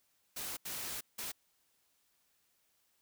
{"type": "noise bursts at uneven times", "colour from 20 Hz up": "white", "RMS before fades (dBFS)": -41, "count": 3, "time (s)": [[0.36, 0.57], [0.65, 1.01], [1.18, 1.32]], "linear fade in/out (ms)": 10, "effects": ["white hiss -75 dBFS RMS until 3.01 s"]}